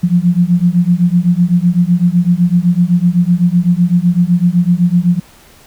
sine beating tone pair, 171.8 / 179.7 Hz, F3 / F3, -28 / +50 cents, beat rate 7.9 Hz, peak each -11 dBFS, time 0.03-5.2 s, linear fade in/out 10 ms, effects pink hiss -43 dBFS RMS until 5.66 s

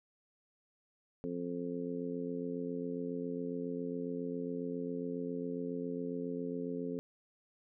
harmonic tone, 87.31 Hz, F2, in tune, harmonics 2 / 3 / 4 / 5 / 6, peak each -43 / -39 / -48 / -40 / -48 dBFS, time 1.24-6.99 s, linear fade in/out 0 ms, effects none

